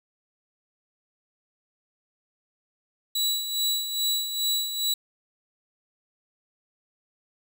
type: tone with tremolo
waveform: sawtooth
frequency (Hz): 3925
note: B7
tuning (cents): -11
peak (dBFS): -19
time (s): 3.15-4.94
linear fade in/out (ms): 5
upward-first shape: sine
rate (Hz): 2.4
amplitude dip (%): 60
effects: 9-bit